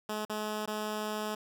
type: tone with dropouts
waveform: 10% pulse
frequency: 213.1 Hz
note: G#3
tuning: 45 cents sharp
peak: -25 dBFS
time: 0.09-1.35 s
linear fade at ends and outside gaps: 5 ms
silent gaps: 0.251-0.296 / 0.659-0.675 s
effects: none